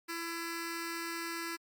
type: tone with notch filter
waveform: 10% pulse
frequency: 335.1 Hz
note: E4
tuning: 29 cents sharp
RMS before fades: -39 dBFS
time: 0.08-1.57 s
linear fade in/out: 20 ms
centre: 670 Hz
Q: 0.69
effects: Opus 48 kbps